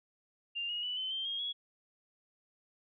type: tone with pitch steps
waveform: sine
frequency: 2794 / 2879 / 2967 / 3057 / 3151 / 3247 / 3346 Hz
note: F7 / F#7 / F#7 / G7 / G7 / G#7 / G#7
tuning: 0 / -48 / +4 / -44 / +8 / -40 / +12 cents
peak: -34 dBFS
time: 0.55-1.53 s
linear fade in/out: 20 ms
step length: 140 ms
effects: none